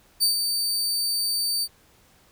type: tone with ADSR envelope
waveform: sawtooth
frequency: 4602 Hz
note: D8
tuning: 36 cents flat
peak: -14 dBFS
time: 0.2-1.68 s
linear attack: 29 ms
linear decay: 120 ms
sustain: -6 dB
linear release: 50 ms
effects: pink hiss -58 dBFS RMS until 2.31 s